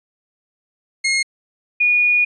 sawtooth / sine tone pair in turn, 2150 / 2450 Hz, C7 / D#7, +47 / -27 cents, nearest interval major second, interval 226 cents, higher second, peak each -12 dBFS, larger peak neither, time 1.04-1.23 / 1.8-2.25 s, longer second, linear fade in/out 10 ms, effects resampled to 22050 Hz

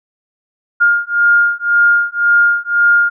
sine beating tone pair, 1412 / 1413.9 Hz, F6 / F6, +19 / +21 cents, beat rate 1.9 Hz, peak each -12 dBFS, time 0.8-3.1 s, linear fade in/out 20 ms, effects none

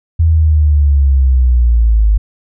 sine linear sweep, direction down, 82.41 to 51 Hz, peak -6 dBFS, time 0.19-2.18 s, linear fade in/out 10 ms, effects none

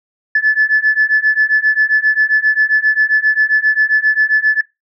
sine beating tone pair, 1729 / 1736.5 Hz, A6 / A6, -31 / -23 cents, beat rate 7.5 Hz, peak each -12 dBFS, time 0.35-4.61 s, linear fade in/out 5 ms, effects noise-tail reverb RT60 0.2 s tail -20 dB re dry + tanh soft clip ceiling -3 dBFS

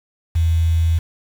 sine tone with quantisation, 82.41 Hz, E2, in tune, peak -13 dBFS, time 0.35-0.99 s, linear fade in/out 10 ms, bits 6, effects none

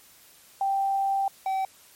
sine / triangle tone pair in turn, 784 / 767.9 Hz, G5 / G5, 0 / -36 cents, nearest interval unison, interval 36 cents, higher first, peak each -22 dBFS, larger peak neither, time 0.61-1.28 / 1.46-1.65 s, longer first, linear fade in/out 2 ms, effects white hiss -54 dBFS RMS until 1.95 s + MP3 64 kbps

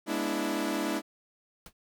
sawtooth chord, E dominant seventh, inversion first, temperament equal with one note detuned, 207.7 / 243 / 293.7 / 329.6 Hz, G#3 / B3 / D4 / E4, 0 / -28 / 0 / 0 cents, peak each -32 / -33 / -29 / -29 dBFS, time 0.06-1.02 s, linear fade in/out 50 ms
pink noise with exponential decay, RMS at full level -40 dBFS, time 1.66-1.73 s, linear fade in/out 2 ms, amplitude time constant 15 ms
effects none

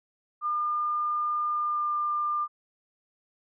sine tone with pitch glide, 1206 to 1197.7 Hz, D6 to D6, +46 to +34 cents, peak -25 dBFS, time 0.41-2.48 s, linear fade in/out 50 ms, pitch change -12 cents, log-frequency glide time 1.49-2.01 s, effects none

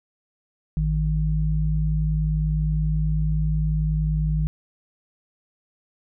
sine tone pair together, 54.49 / 155.1 Hz, A1 / D#3, -16 / -5 cents, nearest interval octave + tritone, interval 1811 cents, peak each -22 dBFS, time 0.77-4.47 s, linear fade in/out 0 ms, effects none

